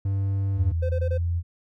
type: tone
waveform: triangle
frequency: 98 Hz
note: G2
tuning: in tune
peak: -20 dBFS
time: 0.05-0.72 s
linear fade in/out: 5 ms
type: tone with pitch glide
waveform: sine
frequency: 82.5 to 85.61 Hz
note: E2 to F2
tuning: +2 to -34 cents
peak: -22 dBFS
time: 0.55-1.43 s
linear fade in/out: 50 ms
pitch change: +64 cents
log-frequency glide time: 0.68-1.31 s
type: tone bursts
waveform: triangle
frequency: 515 Hz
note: C5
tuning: 28 cents flat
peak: -25 dBFS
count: 4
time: 0.82-1.179 s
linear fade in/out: 10 ms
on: 74 ms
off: 21 ms
effects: none